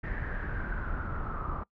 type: noise with low-pass filter sweep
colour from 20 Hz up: brown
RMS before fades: -34 dBFS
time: 0.03-1.64 s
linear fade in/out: 10 ms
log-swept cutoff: 1800 to 1200 Hz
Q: 8.9
effects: noise-tail reverb RT60 0.1 s tail -23 dB re dry